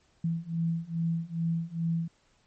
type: beating tone pair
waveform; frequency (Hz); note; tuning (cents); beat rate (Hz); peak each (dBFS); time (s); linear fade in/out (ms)
sine; 164.81 / 167.21; E3 / E3; 0 / +25; 2.4; -31 / -30; 0.24-2.08; 5
effects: pink hiss -67 dBFS RMS until 2.46 s + MP3 32 kbps